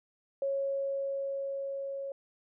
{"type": "tone with level ramp", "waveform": "sine", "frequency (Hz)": 550, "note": "C#5", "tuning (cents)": -14, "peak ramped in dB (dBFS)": [-28, -35], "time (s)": [0.42, 2.12], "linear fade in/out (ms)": 2, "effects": []}